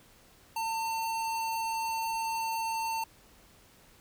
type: tone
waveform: square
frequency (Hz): 901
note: A5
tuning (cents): +41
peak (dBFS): -31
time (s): 0.56-3.04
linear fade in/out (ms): 5
effects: pink hiss -59 dBFS RMS until 4 s